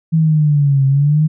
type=linear two-way sweep; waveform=sine; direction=down then up; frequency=163.1 to 134.4 to 157.6 Hz; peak=-9 dBFS; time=0.12-1.28 s; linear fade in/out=20 ms; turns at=0.86 s; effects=none